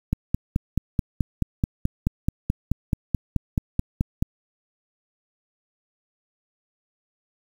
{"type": "click train", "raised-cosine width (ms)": 5, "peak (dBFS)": -8, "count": 20, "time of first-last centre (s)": [0.13, 4.225], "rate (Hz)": 4.64, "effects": ["7-bit"]}